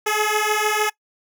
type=beating tone pair; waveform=10% pulse; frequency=421.8 / 428.4 Hz; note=G#4 / A4; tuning=+27 / -46 cents; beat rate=6.6 Hz; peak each=-13 dBFS; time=0.06-0.9 s; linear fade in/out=10 ms; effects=noise-tail reverb RT60 0.1 s tail -22 dB re dry